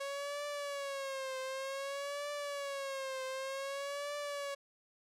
sawtooth tone with vibrato, 552 Hz, C#5, 7 cents flat, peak -34 dBFS, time 0-4.55 s, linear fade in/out 10 ms, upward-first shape triangle, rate 0.54 Hz, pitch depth 100 cents each way, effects low-pass 10000 Hz 12 dB/octave

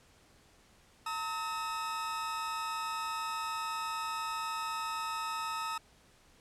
40% pulse tone pair together, 907 / 1280.8 Hz, A#5 / D#6, -48 / +50 cents, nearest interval tritone, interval 598 cents, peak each -38 / -35 dBFS, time 1.06-5.78 s, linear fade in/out 5 ms, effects pink hiss -63 dBFS RMS until 6.4 s + low-pass 10000 Hz 12 dB/octave

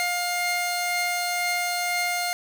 sawtooth tone pair together, 708 / 2122 Hz, F5 / C7, +23 / +24 cents, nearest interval octave + perfect fifth, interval 1901 cents, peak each -23 dBFS, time 0-2.33 s, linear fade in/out 0 ms, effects none

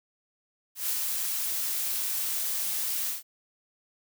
blue noise with ADSR envelope, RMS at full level -28 dBFS, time 0.75-3.23 s, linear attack 140 ms, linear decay 69 ms, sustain -2 dB, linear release 140 ms, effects none

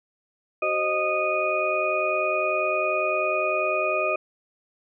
sine tone cluster, 377.3 / 530 / 620 / 1237 / 2472 Hz, F#4 / C5 / D#5 / D#6 / D#7, +34 / +22 / -6 / -10 / -12 cents, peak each -31 / -32 / -25 / -28 / -27 dBFS, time 0.62-4.16 s, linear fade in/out 5 ms, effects none

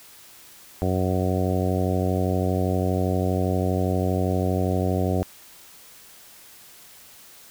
harmonic tone, 92.5 Hz, F#2, in tune, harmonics 1 / 2 / 3 / 4 / 5 / 6 / 7 / 8, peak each -24 / -27 / -29 / -30 / -31 / -32 / -32 / -33 dBFS, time 0.82-5.23 s, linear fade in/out 0 ms, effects white hiss -48 dBFS RMS until 7.5 s

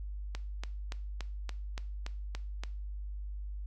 click train, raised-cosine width 0.2 ms, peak -22 dBFS, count 9, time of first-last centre 0.35-2.636 s, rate 3.5 Hz, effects noise-tail reverb RT60 0.4 s tail -17 dB re dry + added 50 Hz sine -37 dBFS peak until 3.66 s

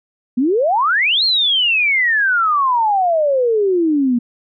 sine exponential two-way sweep, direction up then down, 233.1 to 4321 to 233.1 Hz, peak -12 dBFS, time 0.37-4.19 s, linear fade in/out 10 ms, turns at 1.24 s, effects none

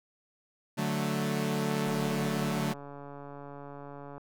sawtooth chord, D major, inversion none, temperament equal, 146.83 / 185 / 220 Hz, D3 / F#3 / A3, 0 / 0 / 0 cents, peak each -29 / -30 / -28 dBFS, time 0.77-2.74 s, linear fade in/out 20 ms
click train, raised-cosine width 1 ms, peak -31 dBFS, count 329, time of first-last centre 1.87-4.18 s, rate 142 Hz
effects none

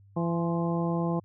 harmonic tone with a mistuned harmonic, 168.9 Hz, E3, 42 cents sharp, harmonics 1 / 2 / 3 / 4 / 5 / 6, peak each -27 / -32 / -35 / -37 / -38 / -38 dBFS, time 0.16-1.2 s, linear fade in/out 10 ms, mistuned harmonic 6, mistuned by +56 cents, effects added 99 Hz sine -53 dBFS peak until 1.24 s

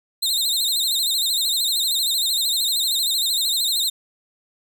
sawtooth tone with vibrato, 3903 Hz, B7, 21 cents flat, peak -16 dBFS, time 0.22-3.9 s, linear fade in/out 10 ms, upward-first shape sine, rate 13 Hz, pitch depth 130 cents each way, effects none

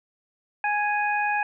harmonic tone, 830.6 Hz, G#5, in tune, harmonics 1 / 2 / 3, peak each -24 / -27 / -29 dBFS, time 0.64-1.43 s, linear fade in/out 2 ms, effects none

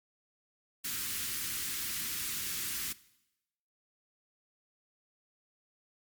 white band-stop noise, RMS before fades -36 dBFS, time 0.84-2.93 s, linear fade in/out 10 ms, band 340 to 1300 Hz, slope 24 dB/octave, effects noise-tail reverb RT60 0.9 s tail -19 dB re dry + MP3 96 kbps

